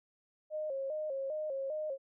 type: tone with vibrato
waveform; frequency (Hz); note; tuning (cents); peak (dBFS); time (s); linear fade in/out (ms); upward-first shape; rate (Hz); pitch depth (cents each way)
sine; 577; D5; -31; -34; 0.5-1.98; 50; square; 2.5; 110
effects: none